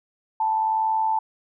sine tone with amplitude modulation, 880 Hz, A5, in tune, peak -17 dBFS, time 0.4-1.19 s, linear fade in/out 5 ms, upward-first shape sine, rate 101 Hz, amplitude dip 50%, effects none

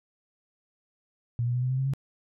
sine tone with pitch steps, 118.9 / 121.68 / 124.52 / 127.43 / 130.41 / 133.46 / 136.58 Hz, A#2 / B2 / B2 / C3 / C3 / C3 / C#3, +35 / -25 / +15 / -45 / -5 / +35 / -25 cents, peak -24 dBFS, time 1.39-1.936 s, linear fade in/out 0 ms, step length 78 ms, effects none

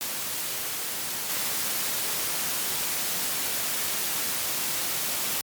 white noise with level steps, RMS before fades -31 / -28 dBFS, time 0.01-5.41 s, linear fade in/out 0 ms, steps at 1.29 s, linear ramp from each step 10 ms, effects high-pass 100 Hz 12 dB/octave + MP3 96 kbps

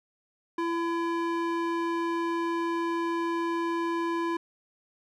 square tone with band-pass filter, 336.7 Hz, E4, 37 cents sharp, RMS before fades -29 dBFS, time 0.58-4.37 s, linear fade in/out 5 ms, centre 840 Hz, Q 0.92, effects none

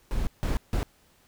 brown noise bursts at uneven times, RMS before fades -26 dBFS, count 3, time 0.11-0.27 / 0.43-0.57 / 0.73-0.83 s, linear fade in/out 0 ms, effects pink hiss -62 dBFS RMS until 1.27 s

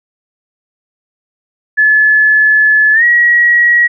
sine tone with pitch glide, 1721 to 1909.6 Hz, A6 to A#6, -39 to +41 cents, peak -5 dBFS, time 1.77-3.88 s, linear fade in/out 20 ms, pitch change +180 cents, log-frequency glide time 2.93-3.04 s, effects none

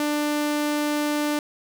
sawtooth tone, 296.4 Hz, D4, 16 cents sharp, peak -18 dBFS, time 0-1.39 s, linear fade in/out 2 ms, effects none

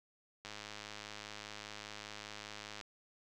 click train, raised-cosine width 0.2 ms, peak -28 dBFS, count 249, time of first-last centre 0.45-2.812 s, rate 105 Hz, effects 11-bit

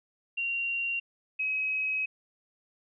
sine tone pair in turn, 2760 / 2546 Hz, F7 / D#7, -21 / +39 cents, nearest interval minor second, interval 140 cents, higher first, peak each -28 / -27 dBFS, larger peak second, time 0.37-1 / 1.39-2.06 s, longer second, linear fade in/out 10 ms, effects none

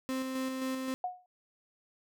35% pulse tone with tremolo, 261.6 Hz, C4, in tune, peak -30 dBFS, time 0.09-0.94 s, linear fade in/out 0 ms, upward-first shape square, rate 3.8 Hz, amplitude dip 30%
sine tone with exponential decay, 727 Hz, F#5, 31 cents flat, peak -28 dBFS, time 1.04-1.26 s, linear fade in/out 2 ms, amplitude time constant 47 ms
effects none

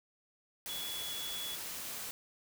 sine tone in noise, 3388 Hz, G#7, 34 cents sharp, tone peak -40 dBFS, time 0.69-1.55 s, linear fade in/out 0 ms, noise white, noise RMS -42 dBFS, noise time 0.66-2.11 s, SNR -1 dB, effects none

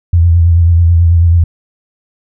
sine tone with vibrato, 84.8 Hz, E2, 50 cents sharp, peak -4 dBFS, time 0.13-1.44 s, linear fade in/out 5 ms, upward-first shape triangle, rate 9.2 Hz, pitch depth 57 cents each way, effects none

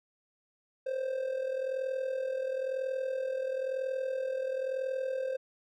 triangle tone with amplitude modulation, 524 Hz, C5, 2 cents sharp, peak -26 dBFS, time 0.86-5.37 s, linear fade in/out 10 ms, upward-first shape sine, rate 41 Hz, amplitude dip 65%, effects none

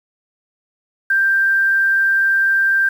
sine tone with quantisation, 1578 Hz, G6, 11 cents sharp, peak -12 dBFS, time 1.1-2.89 s, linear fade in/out 5 ms, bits 7, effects none

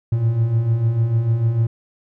triangle beating tone pair, 109.5 / 116.2 Hz, A2 / A#2, -8 / -5 cents, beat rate 6.7 Hz, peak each -22 / -14 dBFS, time 0.12-1.67 s, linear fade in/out 5 ms, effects none

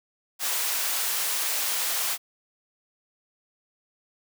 white high-pass noise, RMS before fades -27 dBFS, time 0.39-2.18 s, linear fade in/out 50 ms, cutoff 600 Hz, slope 12 dB/octave, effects none

